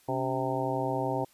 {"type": "harmonic tone with a mistuned harmonic", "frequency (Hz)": 130.5, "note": "C3", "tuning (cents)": -4, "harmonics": [1, 2, 3, 4, 5, 6, 7], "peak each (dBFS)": [-35, -35, -35, -35, -35, -35, -35], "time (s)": [0.08, 1.25], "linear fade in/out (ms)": 10, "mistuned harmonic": 2, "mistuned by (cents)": 120, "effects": ["white hiss -62 dBFS RMS until 1.33 s", "resampled to 32000 Hz"]}